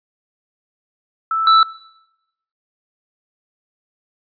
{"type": "tone pair in turn", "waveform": ["sine", "square"], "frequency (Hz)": [1318.5, 1318.5], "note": ["E6", "E6"], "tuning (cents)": [0, 0], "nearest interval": "unison", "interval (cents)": 0, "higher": "neither", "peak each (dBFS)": [-16, -9], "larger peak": "second", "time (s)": [[1.31, 1.47], [1.47, 1.63]], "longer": "neither", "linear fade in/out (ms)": 2, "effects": ["noise-tail reverb RT60 0.9 s tail -21 dB re dry", "resampled to 11025 Hz"]}